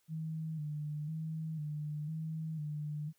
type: tone with vibrato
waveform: sine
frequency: 154.4 Hz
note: D#3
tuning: 13 cents flat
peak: -36 dBFS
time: 0.08-3.13 s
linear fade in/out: 50 ms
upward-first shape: square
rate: 1 Hz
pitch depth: 51 cents each way
effects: white hiss -75 dBFS RMS until 3.18 s